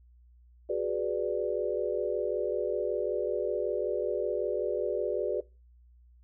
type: chord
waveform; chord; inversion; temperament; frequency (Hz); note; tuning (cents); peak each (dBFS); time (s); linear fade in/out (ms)
sine; G# half-diminished seventh; third; equal; 370 / 415.3 / 493.9 / 587.3; F#4 / G#4 / B4 / D5; 0 / 0 / 0 / 0; -33; 0.69-5.41; 10
effects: noise-tail reverb RT60 0.3 s tail -23 dB re dry + added 60 Hz sine -55 dBFS peak until 6.23 s